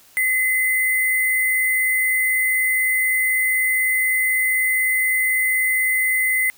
sine tone with sample-and-hold, 2041 Hz, C7, 44 cents flat, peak -16 dBFS, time 0.17-6.5 s, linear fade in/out 0 ms, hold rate 11025 Hz, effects white hiss -51 dBFS RMS until 6.57 s

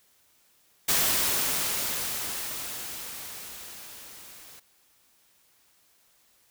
white noise with level ramp, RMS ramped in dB -23 to -49 dBFS, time 0.88-4.6 s, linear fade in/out 10 ms, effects white hiss -64 dBFS RMS until 6.5 s

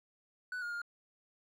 triangle tone with pitch steps, 1488 / 1424 / 1412 Hz, F#6 / F6 / F6, +9 / +33 / +19 cents, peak -35 dBFS, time 0.52-0.817 s, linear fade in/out 2 ms, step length 99 ms, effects none

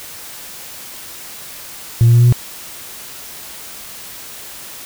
sine tone with pitch steps, 116.54 / 117.89 / 119.26 / 120.65 / 122.05 Hz, A#2 / A#2 / A#2 / B2 / B2, 0 / +20 / +40 / -40 / -20 cents, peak -4 dBFS, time 2.01-2.325 s, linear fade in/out 0 ms, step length 63 ms, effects tanh soft clip ceiling -4 dBFS + white hiss -33 dBFS RMS until 4.85 s

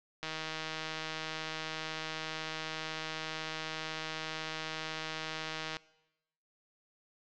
click train, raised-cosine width 0.2 ms, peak -20 dBFS, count 876, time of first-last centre 0.23-5.768 s, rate 158 Hz, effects noise-tail reverb RT60 0.9 s tail -21 dB re dry + low-pass 5000 Hz 12 dB/octave

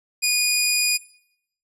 15% pulse tone, 2458 Hz, D#7, 22 cents flat, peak -11 dBFS, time 0.22-0.98 s, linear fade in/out 20 ms, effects noise-tail reverb RT60 0.7 s tail -20 dB re dry + resampled to 32000 Hz

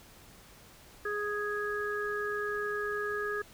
harmonic tone, 415.3 Hz, G#4, in tune, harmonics 1 / 3 / 4, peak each -34 / -38 / -35 dBFS, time 1.05-3.42 s, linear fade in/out 5 ms, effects pink hiss -55 dBFS RMS until 3.53 s

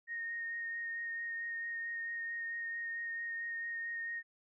sine tone with vibrato, 1853 Hz, A#6, 11 cents flat, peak -37 dBFS, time 0.07-4.23 s, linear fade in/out 50 ms, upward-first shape sine, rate 4.5 Hz, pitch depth 12 cents each way, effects none

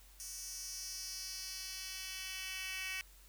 10% pulse tone with high-pass filter sweep, 377 Hz, F#4, 32 cents sharp, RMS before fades -44 dBFS, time 0.2-3.01 s, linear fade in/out 0 ms, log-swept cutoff 6900 to 2500 Hz, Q 2.4, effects added 47 Hz sine -59 dBFS peak until 3.28 s + white hiss -63 dBFS RMS until 3.28 s

